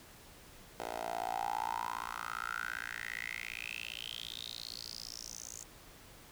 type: tone with high-pass filter sweep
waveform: 10% pulse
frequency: 57.4 Hz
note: A#1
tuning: 26 cents flat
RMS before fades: -41 dBFS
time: 0.8-5.63 s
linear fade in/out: 0 ms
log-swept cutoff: 570 to 6900 Hz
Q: 7.9
effects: pink hiss -56 dBFS RMS until 6.31 s